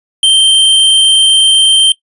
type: tone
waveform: square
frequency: 3136 Hz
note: G7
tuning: in tune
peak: -5 dBFS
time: 0.23-1.92 s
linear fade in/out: 2 ms
effects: noise-tail reverb RT60 0.1 s tail -18 dB re dry + resampled to 24000 Hz